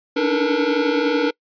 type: tone cluster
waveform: square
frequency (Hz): 284.1 / 295.1 / 318.2 / 447.2 / 478.6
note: C#4 / D4 / D#4 / A4 / A#4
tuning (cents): +43 / +8 / +39 / +28 / +46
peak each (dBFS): -27 / -22 / -29 / -26 / -21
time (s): 0.16-1.31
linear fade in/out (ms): 10
effects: noise-tail reverb RT60 0.1 s tail -25 dB re dry + resampled to 11025 Hz